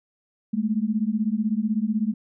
sine beating tone pair, 207.7 / 223.7 Hz, G#3 / A3, 0 / +29 cents, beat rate 16 Hz, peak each -24 dBFS, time 0.53-2.14 s, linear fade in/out 10 ms, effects none

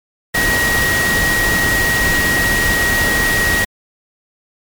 sine tone in noise, 1896 Hz, A#6, 29 cents sharp, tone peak -14 dBFS, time 0.34-3.65 s, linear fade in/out 10 ms, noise pink, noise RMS -18 dBFS, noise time 0.34-3.65 s, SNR +1 dB, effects MP3 96 kbps

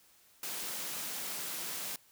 white high-pass noise, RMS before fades -39 dBFS, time 0.43-1.96 s, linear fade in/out 2 ms, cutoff 130 Hz, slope 96 dB/octave, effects white hiss -64 dBFS RMS until 2.11 s

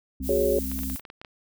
harmonic tone, 65.41 Hz, C2, in tune, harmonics 1 / 3 / 4, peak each -32 / -37 / -33 dBFS, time 0.2-0.96 s, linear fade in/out 5 ms
violet noise, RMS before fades -35 dBFS, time 0.22-1.01 s, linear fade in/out 50 ms
sine chord, F# suspended second, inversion none, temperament equal with one note detuned, 368.3 / 415.3 / 554.4 Hz, F#4 / G#4 / C#5, -8 / 0 / 0 cents, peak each -26 / -24 / -24 dBFS, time 0.29-0.59 s, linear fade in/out 2 ms
clicks, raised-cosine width 0.3 ms, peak -25 dBFS, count 10, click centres 0.716 / 0.79 / 0.834 / 0.899 / 0.961 / 0.996 / 1.052 / 1.101 / 1.215 / 1.248 s
effects none

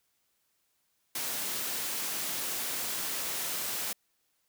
white high-pass noise, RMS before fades -34 dBFS, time 1.15-3.93 s, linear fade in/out 5 ms, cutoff 140 Hz, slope 12 dB/octave, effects white hiss -75 dBFS RMS until 4.48 s

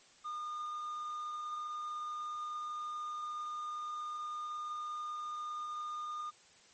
triangle tone with quantisation, 1217 Hz, D#6, 39 cents flat, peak -36 dBFS, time 0.24-6.31 s, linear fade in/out 20 ms, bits 11, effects white hiss -62 dBFS RMS until 6.73 s + MP3 32 kbps

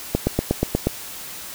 click train, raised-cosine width 2 ms, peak -4 dBFS, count 7, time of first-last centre 0.15-0.87 s, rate 8.33 Hz, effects white hiss -35 dBFS RMS until 1.54 s

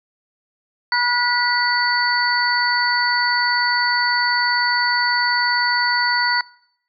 sine tone cluster, 969 / 1453 / 1955 / 4510 Hz, B5 / F#6 / B6 / C#8, -33 / -32 / -18 / +29 cents, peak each -21 dBFS, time 0.92-6.41 s, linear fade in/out 2 ms, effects noise-tail reverb RT60 0.7 s tail -24 dB re dry

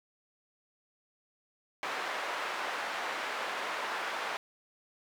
white band-pass noise, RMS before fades -36 dBFS, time 1.83-4.37 s, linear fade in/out 0 ms, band 570 to 1700 Hz, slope 12 dB/octave, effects none

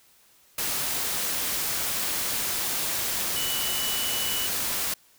sine tone in noise, 2960 Hz, F#7, in tune, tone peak -31 dBFS, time 3.36-4.47 s, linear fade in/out 5 ms, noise white, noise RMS -28 dBFS, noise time 0.58-4.94 s, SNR -6 dB, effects white hiss -59 dBFS RMS until 5.18 s

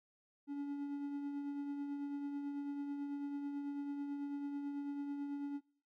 triangle tone with tremolo, 284.5 Hz, C#4, 45 cents sharp, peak -35 dBFS, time 0.47-5.61 s, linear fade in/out 50 ms, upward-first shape triangle, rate 9.1 Hz, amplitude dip 40%, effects noise-tail reverb RT60 0.6 s tail -26 dB re dry

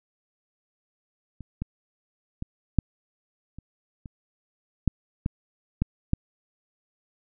clicks, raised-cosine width 5 ms, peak -27 / -17 / -19 / -6 / -28 / -27 / -7 / -13 / -10 / -8 dBFS, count 10, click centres 1.407 / 1.62 / 2.424 / 2.787 / 3.586 / 4.058 / 4.877 / 5.261 / 5.82 / 6.134 s, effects none

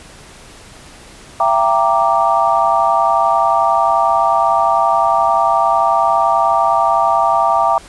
sine chord, E half-diminished seventh, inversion none, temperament equal with one note detuned, 672.7 / 784 / 932.3 / 1174.7 Hz, E5 / G5 / Bb5 / D6, +35 / 0 / 0 / 0 cents, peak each -16 dBFS, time 1.4-7.78 s, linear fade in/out 2 ms, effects pink hiss -39 dBFS RMS until 7.88 s + resampled to 24000 Hz

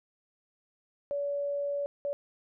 sine tone bursts at uneven times, 570 Hz, C#5, 48 cents sharp, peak -29 dBFS, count 2, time 1.11-1.86 / 2.05-2.13 s, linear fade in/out 0 ms, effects none

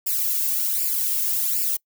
violet noise with flanger, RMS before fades -23 dBFS, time 0.06-1.77 s, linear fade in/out 10 ms, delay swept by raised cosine 0.4 to 1.9 ms, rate 1.3 Hz, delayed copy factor +0.75, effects noise-tail reverb RT60 0.1 s tail -25 dB re dry

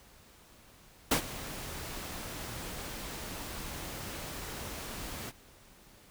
pink noise with ADSR envelope, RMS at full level -24 dBFS, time 1.11-5.32 s, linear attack 6 ms, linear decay 95 ms, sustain -17 dB, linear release 33 ms, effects pink hiss -58 dBFS RMS until 6.1 s

